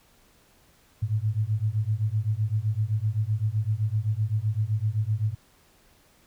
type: beating tone pair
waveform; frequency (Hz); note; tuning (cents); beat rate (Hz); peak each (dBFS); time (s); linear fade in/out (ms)
sine; 103.83 / 111.63; G#2 / A2; 0 / +25; 7.8; -26; 1.02-5.35; 10
effects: pink hiss -60 dBFS RMS until 6.26 s